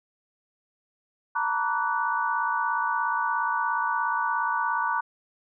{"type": "tone cluster", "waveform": "sine", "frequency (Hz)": [907, 964, 1151, 1482], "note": ["A#5", "B5", "D6", "F#6"], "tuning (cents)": [-48, -42, -35, 2], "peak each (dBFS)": -29, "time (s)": [1.35, 5.01], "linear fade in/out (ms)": 10, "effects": []}